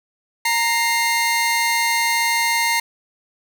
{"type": "tone pair together", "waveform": "sawtooth", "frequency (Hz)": [926.3, 2109], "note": ["A#5", "C7"], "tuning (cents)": [-11, 13], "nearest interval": "octave + major second", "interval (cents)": 1424, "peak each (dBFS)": -16, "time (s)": [0.45, 2.8], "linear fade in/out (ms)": 5, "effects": []}